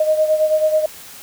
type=beating tone pair; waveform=sine; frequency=619 / 628.2 Hz; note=D#5 / D#5; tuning=-9 / +16 cents; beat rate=9.2 Hz; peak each=-14 / -20 dBFS; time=0-0.86 s; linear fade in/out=5 ms; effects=white hiss -38 dBFS RMS until 1.22 s